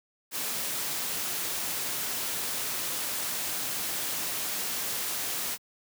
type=noise; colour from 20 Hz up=white; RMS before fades=-32 dBFS; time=0.31-5.58 s; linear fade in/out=50 ms; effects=high-pass 100 Hz 12 dB/octave